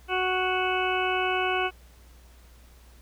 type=harmonic tone; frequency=370 Hz; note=F#4; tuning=in tune; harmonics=1 / 2 / 3 / 4 / 6 / 7 / 8; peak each=-29 / -29 / -32 / -31 / -35 / -32 / -35 dBFS; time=0.08-1.71 s; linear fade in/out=50 ms; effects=added 60 Hz sine -50 dBFS peak until 3.01 s + pink hiss -58 dBFS RMS until 3.01 s